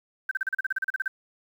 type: tone bursts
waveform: sine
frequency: 1551 Hz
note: G6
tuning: 19 cents flat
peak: -23 dBFS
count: 14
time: 0.29-1.08 s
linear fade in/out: 5 ms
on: 23 ms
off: 36 ms
effects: 9-bit